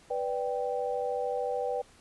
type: chord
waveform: sine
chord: G major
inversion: first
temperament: equal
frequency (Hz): 493.9 / 587.3 / 784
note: B4 / D5 / G5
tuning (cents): 0 / 0 / 0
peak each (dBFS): -31 / -35 / -34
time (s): 0.1-1.82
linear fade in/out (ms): 10
effects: pink hiss -58 dBFS RMS until 2 s + resampled to 24000 Hz